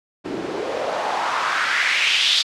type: noise with band-pass filter sweep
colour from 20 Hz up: white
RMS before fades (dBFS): -21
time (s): 0.24-2.43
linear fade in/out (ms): 20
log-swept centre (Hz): 280 to 3900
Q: 2.9
effects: low-pass 6000 Hz 12 dB/octave